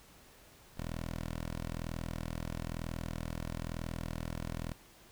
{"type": "tone", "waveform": "10% pulse", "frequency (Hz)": 41.05, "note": "E1", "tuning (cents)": -6, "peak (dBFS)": -29, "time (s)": [0.77, 4.73], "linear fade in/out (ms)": 10, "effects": ["pink hiss -59 dBFS RMS until 5.11 s"]}